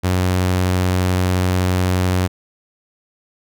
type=tone; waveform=sawtooth; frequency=91.6 Hz; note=F#2; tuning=17 cents flat; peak=-11 dBFS; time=0.03-2.28 s; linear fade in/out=20 ms; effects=none